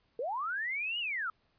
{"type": "linear two-way sweep", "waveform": "sine", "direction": "up then down", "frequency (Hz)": [440, 2951, 1242], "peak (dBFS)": -32, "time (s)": [0.19, 1.3], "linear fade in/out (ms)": 2, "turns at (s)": 0.99, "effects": ["pink hiss -73 dBFS RMS until 1.58 s", "resampled to 11025 Hz"]}